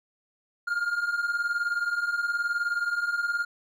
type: beating tone pair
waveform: triangle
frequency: 1396.9 / 1415.9 Hz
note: F6 / F6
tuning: 0 / +23 cents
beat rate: 19 Hz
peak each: -29 / -25 dBFS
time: 0.67-3.45 s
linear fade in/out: 10 ms
effects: none